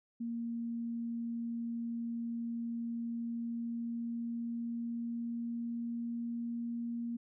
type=tone with pitch glide; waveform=sine; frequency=233.1 to 235.1 Hz; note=A#3 to A#3; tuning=0 to +15 cents; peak=-35 dBFS; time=0.2-7.17 s; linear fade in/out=10 ms; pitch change=+15 cents; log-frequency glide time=3.01-6.69 s; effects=none